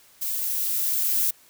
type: noise with level ramp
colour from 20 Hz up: violet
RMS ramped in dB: -28 to -22 dBFS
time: 0.21-1.31 s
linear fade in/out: 10 ms
effects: white hiss -55 dBFS RMS until 1.49 s